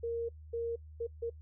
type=tone bursts at uneven times; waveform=sine; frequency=464.9 Hz; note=A#4; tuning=5 cents flat; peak=-32 dBFS; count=4; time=0.03-0.29 / 0.53-0.76 / 1-1.07 / 1.22-1.3 s; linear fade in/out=10 ms; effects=noise-tail reverb RT60 0.1 s tail -23 dB re dry + added 77 Hz sine -48 dBFS peak until 1.41 s